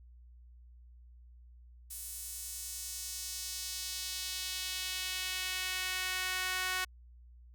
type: tone with high-pass filter sweep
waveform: sawtooth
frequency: 370 Hz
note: F#4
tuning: in tune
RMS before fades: -38 dBFS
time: 1.9-6.85 s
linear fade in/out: 10 ms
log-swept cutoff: 9600 to 1500 Hz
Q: 1.2
effects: added 60 Hz sine -53 dBFS peak until 7.54 s